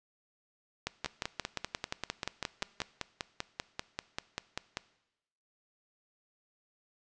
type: two click trains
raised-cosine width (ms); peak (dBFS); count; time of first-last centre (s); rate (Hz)
0.2; -15 / -16; 12 / 20; 0.87-2.803 / 1.06-4.771; 5.69 / 5.12
effects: noise-tail reverb RT60 0.9 s tail -19 dB re dry + resampled to 22050 Hz